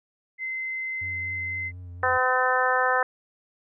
sine tone, 2063 Hz, C7, 25 cents flat, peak -28 dBFS, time 0.38-1.72 s, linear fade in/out 50 ms
triangle tone with vibrato, 89 Hz, F2, 33 cents sharp, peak -35 dBFS, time 1.01-2.18 s, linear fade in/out 10 ms, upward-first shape sine, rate 4.1 Hz, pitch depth 33 cents each way
harmonic tone, 255 Hz, C4, 44 cents flat, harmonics 2 / 3 / 4 / 5 / 6 / 7, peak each -27 / -27 / -27 / -27 / -27 / -27 dBFS, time 2.03-3.03 s, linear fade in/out 2 ms
effects none

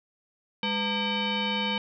sine tone with frequency modulation, 1615 Hz, G#6, 49 cents flat, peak -25 dBFS, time 0.63-1.78 s, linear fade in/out 2 ms, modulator 705 Hz, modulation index 2.8, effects none

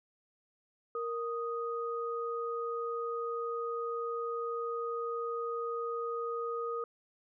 sine tone pair together, 466.2 / 1244.5 Hz, A#4 / D#6, 0 / 0 cents, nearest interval octave + perfect fourth, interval 1700 cents, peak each -35 / -37 dBFS, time 0.95-6.84 s, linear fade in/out 2 ms, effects none

